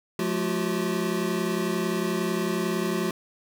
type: tone cluster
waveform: square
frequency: 177.3 / 214.9 / 349.8 / 380.9 Hz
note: F3 / A3 / F4 / G4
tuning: +26 / -41 / +3 / -50 cents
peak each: -31 dBFS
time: 0.19-3.11 s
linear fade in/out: 2 ms
effects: none